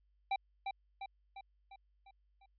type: tone with echo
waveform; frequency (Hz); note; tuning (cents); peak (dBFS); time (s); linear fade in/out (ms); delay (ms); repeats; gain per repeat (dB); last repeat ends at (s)
square; 783; G5; -2; -32; 0.31-0.36; 5; 350; 6; -5; 2.46
effects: added 50 Hz sine -70 dBFS peak until 2.58 s + resampled to 11025 Hz